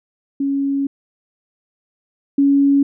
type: tone pair in turn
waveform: sine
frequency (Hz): 277.2 / 279.6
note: C#4 / C#4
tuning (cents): 0 / +15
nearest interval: unison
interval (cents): 15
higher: second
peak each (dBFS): -16 / -10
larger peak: second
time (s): 0.4-0.87 / 2.38-2.83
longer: first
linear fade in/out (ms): 5
effects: none